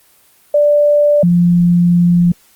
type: tone pair in turn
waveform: sine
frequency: 587.3 / 174.16 Hz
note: D5 / F3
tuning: 0 / -5 cents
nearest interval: octave + major sixth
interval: 2105 cents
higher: first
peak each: -7 dBFS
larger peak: neither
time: 0.54-1.23 / 1.23-2.32 s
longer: second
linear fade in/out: 5 ms
effects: white hiss -50 dBFS RMS until 2.55 s + Opus 24 kbps